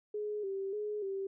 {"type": "tone with vibrato", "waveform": "sine", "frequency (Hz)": 404.2, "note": "G#4", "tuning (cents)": -47, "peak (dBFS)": -34, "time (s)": [0.14, 1.27], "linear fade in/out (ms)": 5, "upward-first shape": "square", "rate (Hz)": 1.7, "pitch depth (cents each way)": 65, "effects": []}